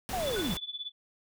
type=noise; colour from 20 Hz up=pink; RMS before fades=-37 dBFS; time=0.09-0.57 s; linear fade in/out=0 ms
type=linear sweep; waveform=sine; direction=down; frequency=777 to 150 Hz; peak=-30 dBFS; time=0.13-0.54 s; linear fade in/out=2 ms
type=tone with tremolo; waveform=sine; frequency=3467 Hz; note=A7; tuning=26 cents flat; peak=-32 dBFS; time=0.21-0.92 s; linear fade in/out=50 ms; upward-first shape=triangle; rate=17 Hz; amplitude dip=95%
type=tone with exponential decay; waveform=sine; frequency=1480 Hz; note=F#6; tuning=in tune; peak=-33 dBFS; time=0.36-0.59 s; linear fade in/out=2 ms; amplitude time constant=48 ms
effects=none